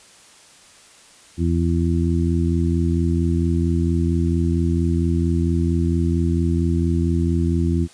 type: harmonic tone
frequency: 84.4 Hz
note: E2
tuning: 41 cents sharp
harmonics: 1 / 2 / 3 / 4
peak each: -19 / -22 / -24 / -25 dBFS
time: 1.37-7.88 s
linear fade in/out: 50 ms
effects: white hiss -48 dBFS RMS until 7.93 s + resampled to 22050 Hz